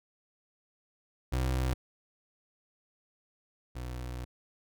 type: tone pair in turn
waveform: 30% pulse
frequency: 64.1 / 61.77 Hz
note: C2 / B1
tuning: -35 / +1 cents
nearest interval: minor second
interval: 64 cents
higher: first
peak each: -25 / -34 dBFS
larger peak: first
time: 1.32-1.74 / 3.75-4.25 s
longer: second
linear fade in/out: 10 ms
effects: none